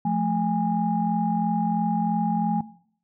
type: tone cluster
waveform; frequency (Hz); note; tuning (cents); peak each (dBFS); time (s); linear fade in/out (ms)
sine; 175.7 / 218.7 / 821; F3 / A3 / G#5; +11 / -10 / -20; -25; 0.05-2.61; 5
effects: noise-tail reverb RT60 0.6 s tail -19 dB re dry + tanh soft clip ceiling -11 dBFS